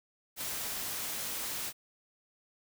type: noise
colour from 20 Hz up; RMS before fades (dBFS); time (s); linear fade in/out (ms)
white; -37; 0.36-1.73; 50
effects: none